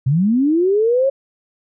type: linear sweep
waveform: sine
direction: up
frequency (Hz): 121.9 to 554.4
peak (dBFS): -12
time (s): 0.06-1.1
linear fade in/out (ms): 10
effects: none